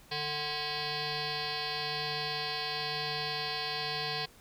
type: tone with frequency modulation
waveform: sine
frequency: 2541 Hz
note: D#7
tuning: 36 cents sharp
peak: -31 dBFS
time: 0.11-4.26 s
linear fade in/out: 10 ms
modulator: 299 Hz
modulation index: 7.5
effects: tanh soft clip ceiling -27 dBFS + pink hiss -58 dBFS RMS until 4.4 s